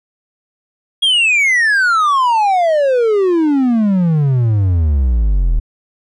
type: exponential sweep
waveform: triangle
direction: down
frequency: 3322 to 37.84 Hz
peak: -8 dBFS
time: 1.02-5.6 s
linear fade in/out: 10 ms
effects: resampled to 24000 Hz